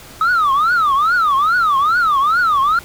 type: tone with vibrato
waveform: sine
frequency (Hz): 1254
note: D#6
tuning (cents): +13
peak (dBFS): -9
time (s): 0.21-2.79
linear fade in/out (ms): 2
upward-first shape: triangle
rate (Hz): 2.4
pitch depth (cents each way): 300
effects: tanh soft clip ceiling -10 dBFS + pink hiss -38 dBFS RMS until 2.84 s